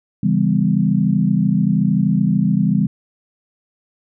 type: chord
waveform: sine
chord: C# half-diminished seventh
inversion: none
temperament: just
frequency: 138.59 / 166.31 / 199.57 / 249.5 Hz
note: C#3 / E3 / G3 / B3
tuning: 0 / +16 / +31 / +18 cents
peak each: -21 / -18 / -16 / -22 dBFS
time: 0.23-2.87 s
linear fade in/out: 5 ms
effects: none